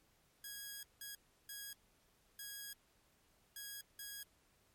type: tone bursts at uneven times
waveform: 5% pulse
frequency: 1651 Hz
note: G#6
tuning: 11 cents flat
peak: -35 dBFS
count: 6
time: 0.44-0.83 / 1.01-1.15 / 1.49-1.73 / 2.39-2.73 / 3.56-3.81 / 3.99-4.23 s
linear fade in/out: 2 ms
effects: pink hiss -73 dBFS RMS until 4.74 s + MP3 64 kbps